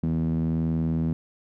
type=tone with band-pass filter; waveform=sawtooth; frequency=81 Hz; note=E2; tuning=30 cents flat; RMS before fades=-25 dBFS; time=0.03-1.13 s; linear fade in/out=0 ms; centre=200 Hz; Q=5.2; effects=none